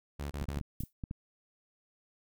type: tone bursts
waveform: sawtooth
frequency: 71.7 Hz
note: D2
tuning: 41 cents flat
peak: -32 dBFS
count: 3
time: 0.19-0.602 s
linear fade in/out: 10 ms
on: 120 ms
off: 26 ms
type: clicks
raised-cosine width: 5 ms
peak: -25 dBFS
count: 8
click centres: 0.42 / 0.487 / 0.572 / 0.612 / 0.806 / 0.836 / 1.038 / 1.111 s
type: noise with exponential decay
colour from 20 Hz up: violet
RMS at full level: -43 dBFS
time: 0.8-0.93 s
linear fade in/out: 2 ms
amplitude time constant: 27 ms
effects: none